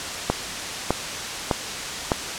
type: click train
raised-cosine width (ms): 1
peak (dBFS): -4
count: 4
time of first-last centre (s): 0.3-2.118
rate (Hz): 1.65
effects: white hiss -29 dBFS RMS until 2.38 s + low-pass 7000 Hz 12 dB/octave